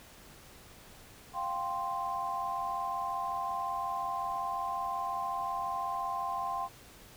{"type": "chord", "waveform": "sine", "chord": "F suspended second", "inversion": "none", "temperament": "equal", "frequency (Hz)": [698.5, 784, 1046.5], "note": ["F5", "G5", "C6"], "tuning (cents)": [0, 0, 0], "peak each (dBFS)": [-39, -37, -34], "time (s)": [1.33, 6.69], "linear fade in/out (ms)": 50, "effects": ["pink hiss -54 dBFS RMS until 7.16 s"]}